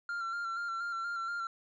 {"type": "tone with vibrato", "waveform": "triangle", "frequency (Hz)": 1375, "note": "F6", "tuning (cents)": -27, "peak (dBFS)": -32, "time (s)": [0.09, 1.47], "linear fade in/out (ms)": 2, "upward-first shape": "square", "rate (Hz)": 4.2, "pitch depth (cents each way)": 31, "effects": ["resampled to 16000 Hz"]}